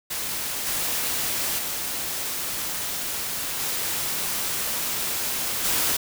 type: noise with level steps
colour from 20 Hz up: white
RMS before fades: -29 / -26 / -29 / -27 / -23 dBFS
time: 0.1-5.97 s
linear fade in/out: 10 ms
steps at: 0.66 / 1.58 / 3.59 / 5.64 s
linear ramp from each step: 10 ms
effects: none